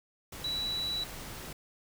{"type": "tone in noise", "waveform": "sine", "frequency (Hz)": 3932, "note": "B7", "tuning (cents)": -8, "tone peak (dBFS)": -31, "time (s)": [0.44, 1.04], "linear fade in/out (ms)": 5, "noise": "pink", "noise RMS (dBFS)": -43, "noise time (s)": [0.32, 1.53], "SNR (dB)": 9, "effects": []}